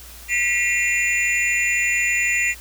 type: tone cluster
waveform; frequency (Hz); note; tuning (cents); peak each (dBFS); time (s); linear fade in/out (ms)
sine; 1948 / 2140 / 2421 / 2724 / 7010; B6 / C7 / D#7 / F7 / A8; -24 / +38 / -48 / -44 / -7; -22 / -26 / -23 / -24 / -27; 0.28-2.55; 50
effects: added 58 Hz sine -42 dBFS peak until 2.6 s + white hiss -42 dBFS RMS until 2.6 s